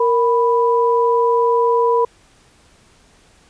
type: tone pair together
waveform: sine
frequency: 466.2 / 987.8 Hz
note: A#4 / B5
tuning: 0 / 0 cents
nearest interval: octave + minor second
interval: 1300 cents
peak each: -14 / -16 dBFS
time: 0-2.05 s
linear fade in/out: 5 ms
effects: pink hiss -52 dBFS RMS until 3.49 s + resampled to 22050 Hz